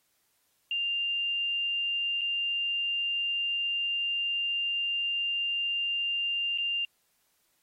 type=tone with dropouts; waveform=sine; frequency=2794 Hz; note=F7; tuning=in tune; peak=-27 dBFS; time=0.71-6.85 s; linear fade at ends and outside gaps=2 ms; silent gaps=2.211-2.215 / 6.577-6.583 s; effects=white hiss -72 dBFS RMS until 7.62 s + AAC 48 kbps